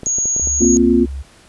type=clicks; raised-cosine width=2 ms; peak=-16 dBFS; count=10; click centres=0.033 / 0.068 / 0.185 / 0.256 / 0.364 / 0.397 / 0.473 / 0.618 / 0.649 / 0.765 s
type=tone; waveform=sine; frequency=6645 Hz; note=G#8; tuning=in tune; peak=-15 dBFS; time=0.06-0.77 s; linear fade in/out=0 ms
type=tone with pitch glide; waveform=sine; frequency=70.7 to 68.21 Hz; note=C#2 to C#2; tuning=+35 to -27 cents; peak=-23 dBFS; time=0.41-1.23 s; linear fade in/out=20 ms; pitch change=-62 cents; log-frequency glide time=0.58-0.73 s
type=chord; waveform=sine; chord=Bb suspended second; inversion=none; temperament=equal; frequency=233.1 / 261.6 / 349.2 Hz; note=Bb3 / C4 / F4; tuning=0 / 0 / 0 cents; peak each=-14 dBFS; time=0.6-1.06 s; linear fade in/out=20 ms
effects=pink hiss -47 dBFS RMS until 1.48 s + resampled to 24000 Hz